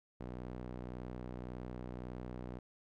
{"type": "tone with band-pass filter", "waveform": "sawtooth", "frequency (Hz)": 61.8, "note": "B1", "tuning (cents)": 2, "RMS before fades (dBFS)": -45, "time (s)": [0.2, 2.59], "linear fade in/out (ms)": 5, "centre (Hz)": 320, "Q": 0.53, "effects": []}